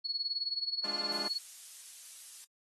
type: tone with tremolo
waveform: sine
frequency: 4370 Hz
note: C#8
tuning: 26 cents flat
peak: -29 dBFS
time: 0.04-1.39 s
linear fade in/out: 20 ms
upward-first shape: sine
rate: 19 Hz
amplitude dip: 80%
type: chord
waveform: 10% pulse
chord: D diminished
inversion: second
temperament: equal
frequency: 207.7 / 293.7 / 349.2 Hz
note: Ab3 / D4 / F4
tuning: 0 / 0 / 0 cents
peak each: -36 dBFS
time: 0.84-1.28 s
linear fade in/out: 5 ms
type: noise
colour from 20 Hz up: violet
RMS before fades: -42 dBFS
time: 1.11-2.45 s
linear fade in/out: 10 ms
effects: low-pass 9000 Hz 12 dB/octave + AAC 32 kbps